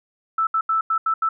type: tone bursts at uneven times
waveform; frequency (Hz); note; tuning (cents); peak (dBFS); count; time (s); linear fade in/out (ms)
sine; 1318.5; E6; 0; -17; 6; 0.38-0.47 / 0.54-0.61 / 0.69-0.81 / 0.9-0.98 / 1.06-1.14 / 1.22-1.29; 5
effects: none